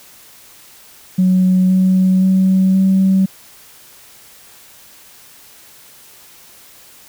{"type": "tone with pitch steps", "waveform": "sine", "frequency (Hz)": [185, 186.93, 188.89, 190.86], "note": ["F#3", "F#3", "F#3", "G3"], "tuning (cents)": [0, 18, 36, -46], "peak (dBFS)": -8, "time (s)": [1.18, 3.26], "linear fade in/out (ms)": 10, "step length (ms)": 520, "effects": ["tanh soft clip ceiling -5 dBFS", "white hiss -43 dBFS RMS until 7.08 s"]}